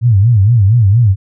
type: tone with vibrato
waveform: sine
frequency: 108.2 Hz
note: A2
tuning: 29 cents flat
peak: -5 dBFS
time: 0.01-1.16 s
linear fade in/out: 50 ms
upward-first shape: sine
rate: 4.3 Hz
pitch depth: 220 cents each way
effects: none